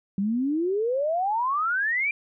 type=exponential sweep; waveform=sine; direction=up; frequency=190.1 to 2403 Hz; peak=-22 dBFS; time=0.18-2.11 s; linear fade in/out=2 ms; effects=none